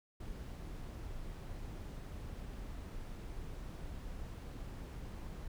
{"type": "noise", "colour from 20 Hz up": "brown", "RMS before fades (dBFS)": -45, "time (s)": [0.2, 5.48], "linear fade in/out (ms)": 5, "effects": []}